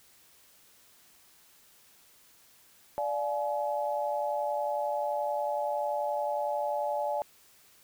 sine chord, D diminished, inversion none, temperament equal with one note detuned, 587.3 / 698.5 / 848.6 Hz, D5 / F5 / Ab5, 0 / 0 / +37 cents, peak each -31 / -36 / -32 dBFS, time 2.98-7.22 s, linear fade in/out 0 ms, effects white hiss -60 dBFS RMS until 7.83 s

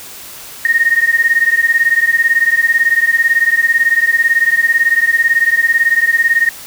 sine beating tone pair, 1843 / 1861 Hz, A#6 / A#6, -20 / -3 cents, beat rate 18 Hz, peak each -12 dBFS, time 0.65-6.49 s, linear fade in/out 2 ms, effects white hiss -32 dBFS RMS until 6.66 s

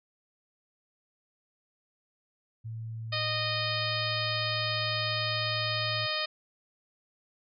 sine tone, 112.4 Hz, A2, 37 cents sharp, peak -35 dBFS, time 2.64-6.07 s, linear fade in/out 20 ms
harmonic tone, 617 Hz, D#5, 15 cents flat, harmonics 1 / 2 / 3 / 4 / 5 / 6 / 7 / 8, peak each -37 / -37 / -37 / -37 / -37 / -37 / -37 / -37 dBFS, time 3.12-6.26 s, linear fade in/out 10 ms
effects none

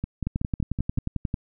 two click trains, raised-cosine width 5 ms, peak -15 / -13 dBFS, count 6 / 13, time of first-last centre 0.04-0.976 / 0.27-1.341 s, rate 5.34 / 11.2 Hz, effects none

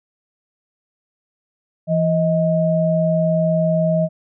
sine tone pair together, 167.13 / 631 Hz, E3 / D#5, +24 / +24 cents, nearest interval octave + major seventh, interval 2300 cents, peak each -17 dBFS, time 1.87-4.09 s, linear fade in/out 50 ms, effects none

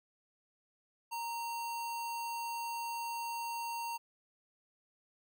sine tone with sample-and-hold, 932.3 Hz, A#5, in tune, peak -36 dBFS, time 1.11-3.98 s, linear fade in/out 20 ms, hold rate 3675 Hz, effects none

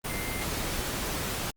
sine tone in noise, 2093 Hz, C7, in tune, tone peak -37 dBFS, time 0.09-0.44 s, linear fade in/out 10 ms, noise pink, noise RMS -32 dBFS, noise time 0.04-1.51 s, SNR -8 dB, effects Opus 32 kbps

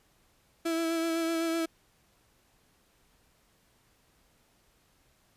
35% pulse tone with vibrato, 329.6 Hz, E4, in tune, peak -26 dBFS, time 0.65-1.66 s, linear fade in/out 10 ms, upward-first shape sine, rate 7.9 Hz, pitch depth 22 cents each way, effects pink hiss -67 dBFS RMS until 5.36 s + resampled to 32000 Hz

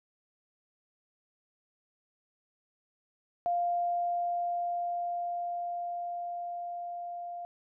sine tone with level ramp, 698.5 Hz, F5, in tune, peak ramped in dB -26 to -37 dBFS, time 3.46-7.45 s, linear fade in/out 0 ms, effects none

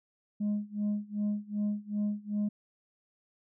sine tone with tremolo, 207.7 Hz, G#3, in tune, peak -24 dBFS, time 0.4-2.49 s, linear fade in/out 10 ms, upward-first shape sine, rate 2.6 Hz, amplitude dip 95%, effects tanh soft clip ceiling -26 dBFS

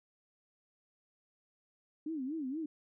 sine tone with vibrato, 288.4 Hz, D4, 31 cents flat, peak -35 dBFS, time 2.06-2.66 s, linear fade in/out 5 ms, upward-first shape sine, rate 4.2 Hz, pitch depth 220 cents each way, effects none

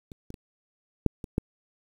clicks, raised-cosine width 3 ms, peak -30 / -26 / -29 / -7 / -23 / -11 dBFS, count 6, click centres 0.118 / 0.304 / 0.342 / 1.063 / 1.242 / 1.381 s, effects 8-bit

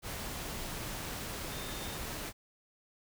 sine tone in noise, 3635 Hz, A#7, 44 cents flat, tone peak -49 dBFS, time 1.49-1.99 s, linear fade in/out 50 ms, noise pink, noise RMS -40 dBFS, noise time 0.02-2.33 s, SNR -12 dB, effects none

